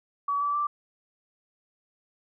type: tone with pitch steps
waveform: sine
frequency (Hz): 1138 / 1155.2 / 1172.7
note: C#6 / D6 / D6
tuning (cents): +45 / -29 / -3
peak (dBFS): -24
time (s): 0.28-0.67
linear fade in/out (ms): 5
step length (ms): 130
effects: none